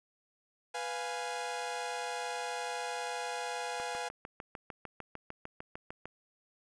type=chord; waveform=sawtooth; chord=F diminished; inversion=second; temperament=equal; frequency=493.9 / 698.5 / 830.6 Hz; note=Cb5 / F5 / Ab5; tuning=0 / 0 / 0 cents; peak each=-37 / -37 / -35 dBFS; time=0.74-4.09 s; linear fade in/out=10 ms
type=click train; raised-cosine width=0.5 ms; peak=-27 dBFS; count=16; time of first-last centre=3.8-6.056 s; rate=6.65 Hz
effects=resampled to 22050 Hz + 10-bit